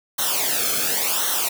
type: noise with flanger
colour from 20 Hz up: white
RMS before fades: -22 dBFS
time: 0.18-1.49 s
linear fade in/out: 10 ms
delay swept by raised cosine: 0.41 to 1.07 ms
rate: 0.92 Hz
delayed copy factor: -0.8
effects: none